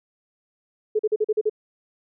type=tone bursts; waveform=sine; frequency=428.6 Hz; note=A4; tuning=45 cents flat; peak=-17 dBFS; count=7; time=0.95-1.497 s; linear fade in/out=10 ms; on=43 ms; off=41 ms; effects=none